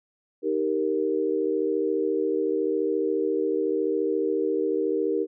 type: chord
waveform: sine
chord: Eb major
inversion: none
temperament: equal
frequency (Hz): 311.1 / 392 / 466.2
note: Eb4 / G4 / Bb4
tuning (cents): 0 / 0 / 0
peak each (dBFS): -28 / -26 / -26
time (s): 0.42-5.27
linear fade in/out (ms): 50
effects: none